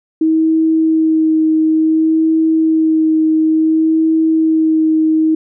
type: tone with vibrato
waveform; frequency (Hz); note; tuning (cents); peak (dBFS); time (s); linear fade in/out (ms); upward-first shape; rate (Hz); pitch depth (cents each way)
sine; 318; D#4; +38; -9; 0.21-5.35; 5; sine; 0.57; 14
effects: none